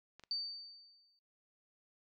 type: clicks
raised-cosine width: 0.2 ms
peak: -36 dBFS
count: 2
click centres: 0.196 / 0.237 s
type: tone with exponential decay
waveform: sine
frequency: 4595 Hz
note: D8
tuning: 39 cents flat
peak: -33 dBFS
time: 0.31-1.19 s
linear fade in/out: 1 ms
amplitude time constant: 190 ms
effects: noise-tail reverb RT60 0.4 s tail -26 dB re dry